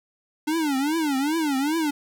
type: tone with vibrato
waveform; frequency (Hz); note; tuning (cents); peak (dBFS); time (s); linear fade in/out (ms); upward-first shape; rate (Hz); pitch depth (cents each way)
square; 295.4; D4; +10; -22; 0.47-1.91; 10; triangle; 2.5; 230
effects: 9-bit